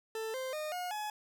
40% pulse tone with pitch steps, 443 / 520.8 / 612.2 / 719.7 / 846 Hz, A4 / C5 / D#5 / F#5 / G#5, +12 / -8 / -28 / -48 / +32 cents, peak -35 dBFS, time 0.15-1.1 s, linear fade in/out 2 ms, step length 190 ms, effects none

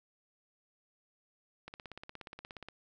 click train, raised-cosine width 0.3 ms, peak -29 dBFS, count 18, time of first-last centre 1.68-2.686 s, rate 16.9 Hz, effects none

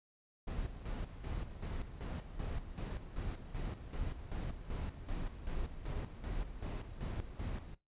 brown noise with tremolo, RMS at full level -39 dBFS, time 0.47-7.75 s, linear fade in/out 10 ms, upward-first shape square, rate 2.6 Hz, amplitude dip 65%, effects noise-tail reverb RT60 0.2 s tail -18 dB re dry + resampled to 8000 Hz

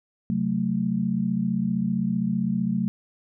sine tone cluster, 132.4 / 185.5 / 220.9 Hz, C3 / F#3 / A3, +21 / +5 / +7 cents, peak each -31 / -25 / -25 dBFS, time 0.3-2.88 s, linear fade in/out 0 ms, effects none

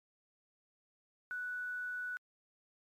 sine tone with quantisation, 1480 Hz, F#6, in tune, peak -37 dBFS, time 1.31-2.17 s, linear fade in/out 0 ms, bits 11, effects MP3 64 kbps

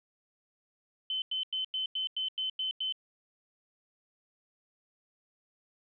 sine tone bursts, 3057 Hz, G7, 44 cents flat, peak -30 dBFS, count 9, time 1.1-2.924 s, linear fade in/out 2 ms, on 120 ms, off 93 ms, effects none

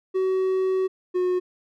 triangle tone pair in turn, 376.9 / 363.2 Hz, F#4 / F#4, +32 / -32 cents, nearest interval minor second, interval 64 cents, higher first, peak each -18 dBFS, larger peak neither, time 0.14-0.88 / 1.14-1.4 s, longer first, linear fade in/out 20 ms, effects none

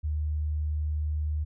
sine tone, 75.9 Hz, D#2, 42 cents flat, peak -26 dBFS, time 0.03-1.45 s, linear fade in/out 20 ms, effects none

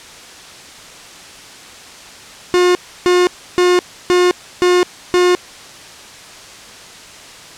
45% pulse tone bursts, 358.4 Hz, F4, 45 cents sharp, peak -9 dBFS, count 6, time 2.54-5.35 s, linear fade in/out 0 ms, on 210 ms, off 310 ms, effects white hiss -36 dBFS RMS until 7.57 s + low-pass 7000 Hz 12 dB/octave

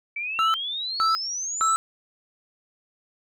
sine exponential sweep, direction up, 2292 to 8100 Hz, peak -27 dBFS, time 0.16-1.76 s, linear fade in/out 5 ms
triangle tone bursts, 1318.5 Hz, E6, in tune, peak -17 dBFS, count 3, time 0.39-1.76 s, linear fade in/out 0 ms, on 150 ms, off 460 ms
effects none

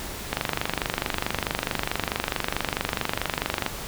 click train, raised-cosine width 0.3 ms, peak -7 dBFS, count 83, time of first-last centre 0.33-3.663 s, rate 24.6 Hz, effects pink hiss -35 dBFS RMS until 3.87 s

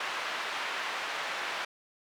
pink band-pass noise, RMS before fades -35 dBFS, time 0-1.65 s, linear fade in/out 5 ms, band 950 to 2900 Hz, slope 12 dB/octave, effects none

